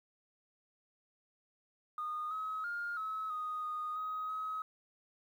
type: tone with pitch steps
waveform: sine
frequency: 1228 / 1277 / 1412 / 1288 / 1244 / 1236 / 1260 / 1273 Hz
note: D#6 / D#6 / F6 / E6 / D#6 / D#6 / D#6 / D#6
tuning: -23 / +45 / +19 / -41 / -1 / -12 / +21 / +39 cents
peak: -35 dBFS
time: 1.98-4.62 s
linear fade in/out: 2 ms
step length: 330 ms
effects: tanh soft clip ceiling -31 dBFS + 11-bit